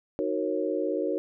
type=chord; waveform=sine; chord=D# minor seventh; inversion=none; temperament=equal with one note detuned; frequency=311.1 / 370 / 466.2 / 546.7 Hz; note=D#4 / F#4 / A#4 / C#5; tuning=0 / 0 / 0 / -24 cents; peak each=-31 dBFS; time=0.19-1.18 s; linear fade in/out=0 ms; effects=none